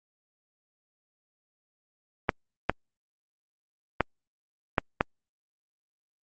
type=clicks; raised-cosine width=0.5 ms; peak=-6 dBFS; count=5; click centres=2.292 / 2.696 / 4.007 / 4.782 / 5.009 s; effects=Opus 32 kbps